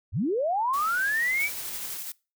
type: linear sweep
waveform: sine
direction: up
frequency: 62.6 to 2349 Hz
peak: -23 dBFS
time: 0.12-1.5 s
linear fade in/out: 50 ms
type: noise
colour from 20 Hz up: white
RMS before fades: -40 dBFS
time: 0.73-1.98 s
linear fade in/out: 10 ms
type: noise with tremolo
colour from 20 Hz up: blue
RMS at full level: -35 dBFS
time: 1.4-2.12 s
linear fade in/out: 2 ms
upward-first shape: square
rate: 12 Hz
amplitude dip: 30%
effects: noise-tail reverb RT60 0.3 s tail -23 dB re dry